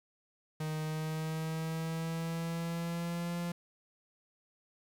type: tone with pitch glide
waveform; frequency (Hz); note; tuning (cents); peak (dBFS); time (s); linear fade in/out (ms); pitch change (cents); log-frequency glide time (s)
45% pulse; 155.56 to 172.6; D#3 to F3; 0 to -20; -34; 0.6-3.52; 5; +180; 0.84-3.38
effects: 10-bit